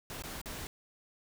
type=noise with dropouts; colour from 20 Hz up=pink; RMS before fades=-42 dBFS; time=0.1-0.67 s; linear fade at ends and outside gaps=1 ms; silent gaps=0.222-0.237 / 0.415-0.458 s; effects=none